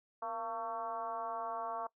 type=tone with frequency modulation; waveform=sine; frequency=905 Hz; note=A5; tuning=48 cents sharp; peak=-36 dBFS; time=0.22-1.87 s; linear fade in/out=5 ms; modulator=218 Hz; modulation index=1.5; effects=noise-tail reverb RT60 0.1 s tail -21 dB re dry